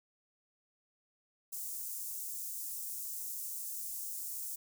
white high-pass noise, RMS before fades -41 dBFS, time 1.52-4.56 s, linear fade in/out 10 ms, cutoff 6800 Hz, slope 24 dB/octave, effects none

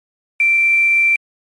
sine tone with quantisation, 2349 Hz, D7, in tune, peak -10 dBFS, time 0.4-1.16 s, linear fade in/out 2 ms, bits 6, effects MP3 48 kbps

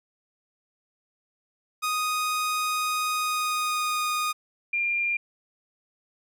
sawtooth tone with pitch glide, 1244.5 to 1232.3 Hz, D#6 to D#6, 0 to -17 cents, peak -21 dBFS, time 1.82-4.33 s, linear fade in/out 20 ms, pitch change -17 cents, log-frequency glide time 3.14-3.99 s
sine tone, 2395 Hz, D7, 33 cents sharp, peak -23 dBFS, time 4.73-5.17 s, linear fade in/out 5 ms
effects none

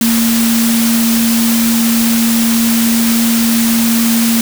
sine tone in noise, 230 Hz, A#3, 23 cents flat, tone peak -10 dBFS, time 0.01-4.41 s, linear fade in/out 2 ms, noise white, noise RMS -17 dBFS, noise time 0.01-4.41 s, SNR +4 dB, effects none

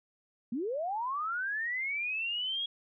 sine linear sweep, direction up, 214.4 to 3322 Hz, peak -31 dBFS, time 0.52-2.66 s, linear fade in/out 5 ms, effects none

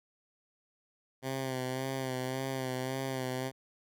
10% pulse tone with vibrato, 130.81 Hz, C3, in tune, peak -25 dBFS, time 1.22-3.52 s, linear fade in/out 50 ms, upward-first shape sine, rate 1.8 Hz, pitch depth 40 cents each way, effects none

